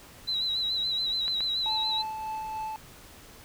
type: tone with vibrato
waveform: sine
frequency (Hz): 3951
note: B7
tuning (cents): 0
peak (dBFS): -26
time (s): 0.27-2.03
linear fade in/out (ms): 20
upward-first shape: sine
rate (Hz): 7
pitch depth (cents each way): 54
type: clicks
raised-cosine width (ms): 0.3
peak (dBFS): -22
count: 2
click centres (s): 1.281 / 1.406
type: tone with tremolo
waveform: triangle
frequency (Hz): 873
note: A5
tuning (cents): -14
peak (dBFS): -29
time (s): 1.66-2.76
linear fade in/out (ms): 0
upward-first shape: sine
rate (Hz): 3.4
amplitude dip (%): 25
effects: pink hiss -50 dBFS RMS until 3.44 s